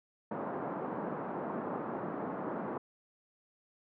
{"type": "band-pass noise", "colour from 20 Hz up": "pink", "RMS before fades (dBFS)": -38, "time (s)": [0.31, 2.78], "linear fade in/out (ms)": 5, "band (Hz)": [180, 1200], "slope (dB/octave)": 24, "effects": []}